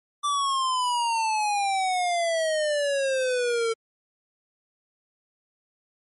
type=exponential sweep; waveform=square; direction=down; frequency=1174.7 to 448.6 Hz; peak=-23 dBFS; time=0.23-3.74 s; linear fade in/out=20 ms; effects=MP3 48 kbps